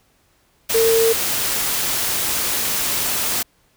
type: tone in noise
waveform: sine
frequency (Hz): 453.4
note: A#4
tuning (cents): -48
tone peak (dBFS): -13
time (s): 0.74-1.13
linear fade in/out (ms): 10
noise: white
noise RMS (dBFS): -21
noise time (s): 0.69-3.43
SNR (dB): +5
effects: pink hiss -60 dBFS RMS until 3.76 s